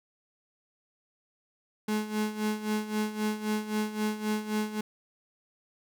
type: tone with tremolo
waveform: 35% pulse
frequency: 213.4 Hz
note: G#3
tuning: 47 cents sharp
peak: -24 dBFS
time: 1.88-4.81 s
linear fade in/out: 5 ms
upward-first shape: sine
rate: 3.8 Hz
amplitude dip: 75%
effects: none